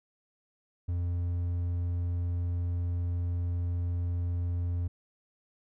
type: tone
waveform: triangle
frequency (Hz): 87.31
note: F2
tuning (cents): 0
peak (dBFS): -26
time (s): 0.88-4.88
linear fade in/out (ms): 10
effects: none